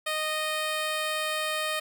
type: tone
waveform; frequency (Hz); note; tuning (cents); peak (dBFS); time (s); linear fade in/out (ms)
10% pulse; 619; D#5; -9; -19; 0.06-1.8; 10
effects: none